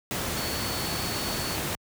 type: tone in noise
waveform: sine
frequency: 4435 Hz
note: C#8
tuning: in tune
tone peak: -36 dBFS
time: 0.37-1.56 s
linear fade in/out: 0 ms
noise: pink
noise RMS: -30 dBFS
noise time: 0.11-1.75 s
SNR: -9 dB
effects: high-pass 60 Hz 12 dB/octave